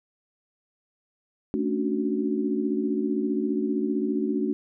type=chord; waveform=sine; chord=D major seventh; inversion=second; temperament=equal with one note detuned; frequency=220 / 278.5 / 293.7 / 370 Hz; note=A3 / C#4 / D4 / F#4; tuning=0 / +8 / 0 / 0 cents; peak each=-28 / -29 / -29 / -29 dBFS; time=1.54-4.53 s; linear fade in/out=0 ms; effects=none